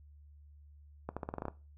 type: accelerating click train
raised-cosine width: 1 ms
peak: -23 dBFS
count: 9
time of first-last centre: 1.09-1.483 s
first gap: 76 ms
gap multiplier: 0.87
effects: noise-tail reverb RT60 0.3 s tail -18 dB re dry + added 73 Hz sine -54 dBFS peak until 1.77 s